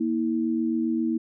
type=tone pair together; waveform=sine; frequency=235.2 / 322.7 Hz; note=A#3 / E4; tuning=+16 / -37 cents; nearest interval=perfect fourth; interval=547 cents; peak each=-25 dBFS; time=0-1.18 s; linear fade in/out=10 ms; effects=none